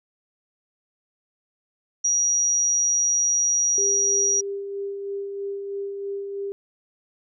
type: tone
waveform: sine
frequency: 5760 Hz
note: F#8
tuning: 47 cents flat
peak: -18 dBFS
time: 2.04-4.41 s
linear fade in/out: 10 ms
type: tone with tremolo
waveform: sine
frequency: 398.2 Hz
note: G4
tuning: 27 cents sharp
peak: -26 dBFS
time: 3.78-6.52 s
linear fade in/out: 0 ms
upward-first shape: sine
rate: 3.1 Hz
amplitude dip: 35%
effects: none